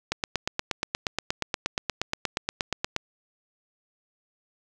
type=click train; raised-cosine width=0.2 ms; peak=-8 dBFS; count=25; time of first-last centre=0.12-2.964 s; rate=8.44 Hz; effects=none